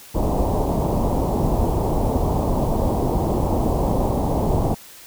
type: low-pass noise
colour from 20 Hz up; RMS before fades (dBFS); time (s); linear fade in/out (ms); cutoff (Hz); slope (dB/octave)
pink; -20; 0.14-4.75; 20; 970; 48
effects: white hiss -43 dBFS RMS until 5.06 s